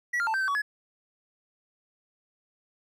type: tone with pitch steps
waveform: triangle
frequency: 1937 / 1397 / 885 / 1560 / 1539 / 1129 / 1695 Hz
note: B6 / F6 / A5 / G6 / G6 / C#6 / G#6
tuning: -34 / 0 / +10 / -9 / -32 / +31 / +35 cents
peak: -23 dBFS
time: 0.13-0.62 s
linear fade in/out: 10 ms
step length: 70 ms
effects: none